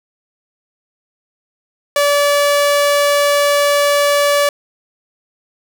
sawtooth tone, 576 Hz, D5, 34 cents flat, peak -7 dBFS, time 1.96-4.49 s, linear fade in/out 2 ms, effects none

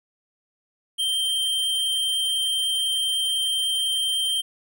square tone, 3147 Hz, G7, 6 cents sharp, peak -22 dBFS, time 0.98-4.42 s, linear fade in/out 20 ms, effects none

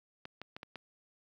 clicks, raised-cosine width 0.3 ms, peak -27 dBFS, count 5, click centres 0.254 / 0.416 / 0.565 / 0.631 / 0.757 s, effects high-pass 100 Hz 12 dB/octave + 11-bit

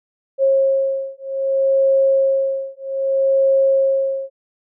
sine beating tone pair, 540 / 540.63 Hz, C#5 / C#5, -45 / -43 cents, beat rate 0.63 Hz, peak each -17 / -17 dBFS, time 0.38-4.3 s, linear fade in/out 50 ms, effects none

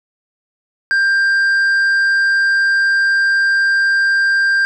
sine tone with tanh clipping, 1588 Hz, G6, 22 cents sharp, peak -12 dBFS, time 0.91-4.65 s, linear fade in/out 0 ms, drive 5 dB, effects none

